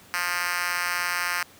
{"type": "tone with high-pass filter", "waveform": "5% pulse", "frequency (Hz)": 176.5, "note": "F3", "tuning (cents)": 19, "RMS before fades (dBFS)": -27, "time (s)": [0.14, 1.43], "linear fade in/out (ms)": 0, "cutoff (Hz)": 1400, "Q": 1.1, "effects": ["pink hiss -51 dBFS RMS until 1.59 s", "high-pass 80 Hz 12 dB/octave"]}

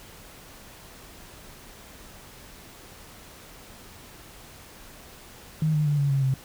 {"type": "tone with pitch steps", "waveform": "sine", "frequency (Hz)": [156.4, 151.33, 146.43, 141.69, 137.1, 132.66], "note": ["D#3", "D#3", "D3", "C#3", "C#3", "C3"], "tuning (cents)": [9, -48, -5, 38, -19, 24], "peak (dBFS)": -20, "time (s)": [5.62, 6.34], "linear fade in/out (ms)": 2, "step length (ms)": 120, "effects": ["pink hiss -47 dBFS RMS until 6.44 s"]}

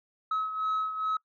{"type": "beating tone pair", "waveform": "sine", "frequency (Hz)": [1283, 1285.4], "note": ["E6", "E6"], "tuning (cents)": [-47, -44], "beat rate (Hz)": 2.4, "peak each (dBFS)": [-27, -33], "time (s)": [0.31, 1.17], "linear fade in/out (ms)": 5, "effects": ["noise-tail reverb RT60 0.1 s tail -24 dB re dry", "tanh soft clip ceiling -24 dBFS"]}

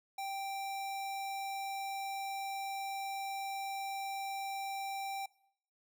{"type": "tone", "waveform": "square", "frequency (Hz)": 784, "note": "G5", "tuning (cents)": 0, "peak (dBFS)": -38, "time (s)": [0.18, 5.26], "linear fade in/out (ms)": 5, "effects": ["noise-tail reverb RT60 0.7 s tail -22 dB re dry"]}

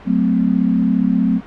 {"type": "chord", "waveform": "sine", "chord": "F# diminished", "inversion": "none", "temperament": "equal with one note detuned", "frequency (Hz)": [185, 220, 257], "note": ["F#3", "A3", "C4"], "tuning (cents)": [0, 0, -31], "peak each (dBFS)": -17, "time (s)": [0.05, 1.41], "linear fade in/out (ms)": 50, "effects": ["pink hiss -38 dBFS RMS until 1.46 s", "low-pass 2000 Hz 12 dB/octave"]}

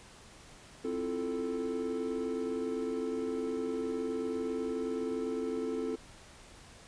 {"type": "chord", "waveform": "triangle", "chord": "F major seventh", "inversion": "second", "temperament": "equal", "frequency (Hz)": [261.6, 329.6, 349.2, 440], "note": ["C4", "E4", "F4", "A4"], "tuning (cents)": [0, 0, 0, 0], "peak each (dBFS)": [-35, -39, -39, -33], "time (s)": [0.84, 5.96], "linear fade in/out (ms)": 10, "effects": ["pink hiss -54 dBFS RMS until 6.87 s", "resampled to 22050 Hz"]}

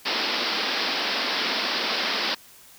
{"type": "band-pass noise", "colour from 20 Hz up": "white", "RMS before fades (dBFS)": -26, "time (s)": [0.05, 2.35], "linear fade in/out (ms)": 10, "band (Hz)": [190, 5300], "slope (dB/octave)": 96, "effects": ["white hiss -50 dBFS RMS until 2.78 s"]}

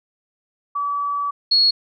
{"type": "tone pair in turn", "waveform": "sine", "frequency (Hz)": [1147, 4330], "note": ["D6", "C#8"], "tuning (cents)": [-41, -41], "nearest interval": "octave + major seventh", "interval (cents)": 2300, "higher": "second", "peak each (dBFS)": [-20, -12], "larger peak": "second", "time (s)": [[0.75, 1.31], [1.51, 1.71]], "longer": "first", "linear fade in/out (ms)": 10, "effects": []}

